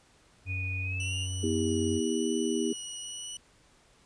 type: tone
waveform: triangle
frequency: 92.8 Hz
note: F#2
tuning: 6 cents sharp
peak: -30 dBFS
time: 0.45-2.01 s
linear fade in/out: 50 ms
type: tone with pitch glide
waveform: sine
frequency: 2469 to 2804 Hz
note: D#7 to F7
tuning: -14 to +6 cents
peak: -34 dBFS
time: 0.46-1.28 s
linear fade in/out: 50 ms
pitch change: +220 cents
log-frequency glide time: 0.83-1.15 s
type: tone with vibrato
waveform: 15% pulse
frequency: 2939 Hz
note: F#7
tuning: 12 cents flat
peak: -30 dBFS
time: 1-3.37 s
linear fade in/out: 2 ms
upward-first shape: triangle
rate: 0.92 Hz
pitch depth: 13 cents each way
type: harmonic tone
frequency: 80.1 Hz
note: E2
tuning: 49 cents flat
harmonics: 3 / 4 / 5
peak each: -31 / -31 / -31 dBFS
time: 1.43-2.73 s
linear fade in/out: 5 ms
effects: pink hiss -62 dBFS RMS until 4.05 s + resampled to 22050 Hz